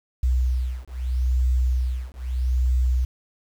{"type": "beating tone pair", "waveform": "sine", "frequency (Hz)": [62.5, 63.29], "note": ["B1", "B1"], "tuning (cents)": [21, 43], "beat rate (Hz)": 0.79, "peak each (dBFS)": -22, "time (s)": [0.23, 3.05], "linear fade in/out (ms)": 5, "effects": ["tanh soft clip ceiling -12 dBFS", "8-bit"]}